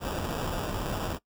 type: noise with sample-and-hold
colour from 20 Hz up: pink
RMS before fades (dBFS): -32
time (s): 0-1.19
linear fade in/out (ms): 50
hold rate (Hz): 2100
effects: noise-tail reverb RT60 0.1 s tail -20 dB re dry